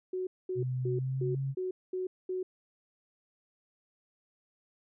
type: tone bursts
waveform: sine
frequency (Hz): 370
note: F#4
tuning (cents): 0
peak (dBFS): -31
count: 7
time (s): 0.13-2.43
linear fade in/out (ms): 5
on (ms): 140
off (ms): 220
type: tone with pitch glide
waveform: sine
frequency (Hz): 127.4 to 135.76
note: C3 to C#3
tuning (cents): -46 to -36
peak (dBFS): -30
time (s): 0.55-1.55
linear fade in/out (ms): 50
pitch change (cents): +110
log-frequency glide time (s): 0.83-1.38
effects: none